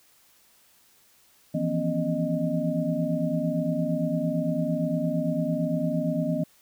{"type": "tone cluster", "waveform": "sine", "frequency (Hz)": [162.2, 171, 240.7, 269.5, 616], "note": ["E3", "F3", "B3", "C#4", "D#5"], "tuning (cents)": [-28, -36, -44, -49, -17], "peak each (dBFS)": -30, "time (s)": [1.54, 6.44], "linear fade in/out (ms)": 10, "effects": ["white hiss -60 dBFS RMS until 6.61 s"]}